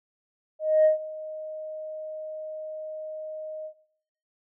sine tone with ADSR envelope, 622.3 Hz, D#5, in tune, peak -13 dBFS, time 0.59-3.74 s, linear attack 260 ms, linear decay 130 ms, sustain -20 dB, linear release 83 ms, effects noise-tail reverb RT60 0.7 s tail -19 dB re dry + tanh soft clip ceiling -12 dBFS

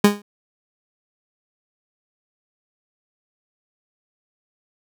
30% pulse tone with exponential decay, 205.2 Hz, G#3, 21 cents flat, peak -4 dBFS, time 0.04-0.22 s, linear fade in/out 5 ms, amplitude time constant 39 ms, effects none

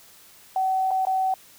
sine tone with dropouts, 758 Hz, F#5, 42 cents sharp, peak -20 dBFS, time 0.56-1.34 s, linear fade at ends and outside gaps 2 ms, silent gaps 0.908-0.913 / 1.052-1.069 s, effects white hiss -51 dBFS RMS until 1.58 s

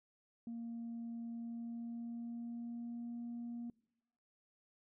sine tone with pitch glide, 232.5 to 236.8 Hz, A#3 to A#3, -4 to +27 cents, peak -40 dBFS, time 0.47-3.7 s, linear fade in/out 2 ms, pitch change +31 cents, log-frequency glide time 1.3-3.17 s, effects noise-tail reverb RT60 0.9 s tail -25 dB re dry + tanh soft clip ceiling -39 dBFS

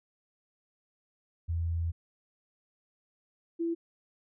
sine tone pair in turn, 83.7 / 334.8 Hz, E2 / E4, +27 / +27 cents, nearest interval 2 octaves, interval 2400 cents, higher second, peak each -28 dBFS, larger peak neither, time 1.48-1.92 / 3.59-3.75 s, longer first, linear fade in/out 20 ms, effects none

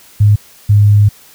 sine tone pair in turn, 103.83 / 103.3 Hz, G#2 / G#2, 0 / -9 cents, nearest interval unison, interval 9 cents, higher first, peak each -4 dBFS, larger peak neither, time 0.2-0.36 / 0.69-1.09 s, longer second, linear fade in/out 10 ms, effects white hiss -42 dBFS RMS until 1.34 s

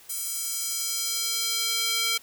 square tone with high-pass filter sweep, 455.6 Hz, A#4, 40 cents flat, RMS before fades -28 dBFS, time 0.09-2.18 s, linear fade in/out 10 ms, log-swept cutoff 9100 to 2700 Hz, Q 1.1, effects white hiss -52 dBFS RMS until 2.22 s

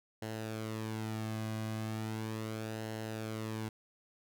sawtooth tone with flanger, 110 Hz, A2, in tune, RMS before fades -39 dBFS, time 0.22-3.69 s, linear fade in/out 5 ms, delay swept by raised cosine 0.84 to 2.24 ms, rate 0.37 Hz, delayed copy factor -0.55, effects none

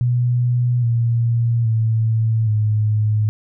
sine tone with pitch steps, 122.3 / 116.98 / 111.89 / 107.02 Hz, B2 / A#2 / A2 / A2, -16 / +7 / +29 / -48 cents, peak -14 dBFS, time 0.01-3.29 s, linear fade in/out 0 ms, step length 820 ms, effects none

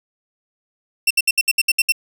sawtooth tone bursts, 2703 Hz, E7, 43 cents sharp, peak -9 dBFS, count 9, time 1.07-1.922 s, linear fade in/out 5 ms, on 36 ms, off 66 ms, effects none

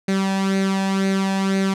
sawtooth tone with flanger, 193.4 Hz, G3, 23 cents flat, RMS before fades -20 dBFS, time 0.08-1.74 s, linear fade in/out 5 ms, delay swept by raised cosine 0.47 to 1.19 ms, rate 2 Hz, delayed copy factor +0.6, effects low-pass 8000 Hz 12 dB/octave

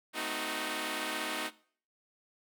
5% pulse chord, A diminished seventh, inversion none, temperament equal with one note detuned, 220 / 257 / 311.1 / 370 Hz, A3 / C4 / Eb4 / Gb4, 0 / -31 / 0 / 0 cents, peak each -31 / -30 / -25 / -29 dBFS, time 0.13-1.51 s, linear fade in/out 50 ms, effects noise-tail reverb RT60 0.5 s tail -20 dB re dry

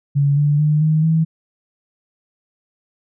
sine tone with pitch steps, 141.8 / 146.38 / 151.1 / 155.98 / 161.01 Hz, C#3 / D3 / D3 / D#3 / E3, +40 / -5 / +50 / +5 / -40 cents, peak -12 dBFS, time 0.15-1.25 s, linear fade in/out 20 ms, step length 220 ms, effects none

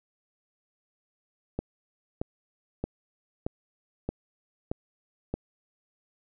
click train, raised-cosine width 2 ms, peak -16 dBFS, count 7, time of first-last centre 1.59-5.34 s, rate 1.6 Hz, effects none

